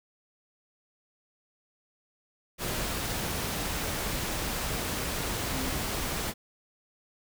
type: tone in noise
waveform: sine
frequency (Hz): 261.6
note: C4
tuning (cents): 0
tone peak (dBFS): -35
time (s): 5.51-5.73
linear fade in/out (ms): 50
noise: pink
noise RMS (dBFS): -32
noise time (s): 2.58-6.34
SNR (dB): -6
effects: none